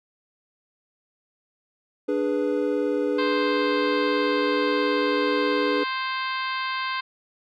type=chord; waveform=triangle; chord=G# diminished; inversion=second; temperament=equal; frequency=293.7 / 415.3 / 493.9 Hz; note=D4 / G#4 / B4; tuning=0 / 0 / 0 cents; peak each=-24 dBFS; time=2.08-5.84 s; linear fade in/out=10 ms
type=harmonic tone; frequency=523.3 Hz; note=C5; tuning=in tune; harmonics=2 / 3 / 4 / 5 / 6 / 7 / 8 / 9; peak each=-28 / -32 / -34 / -36 / -38 / -39 / -40 / -41 dBFS; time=3.18-7.01 s; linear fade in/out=10 ms
effects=none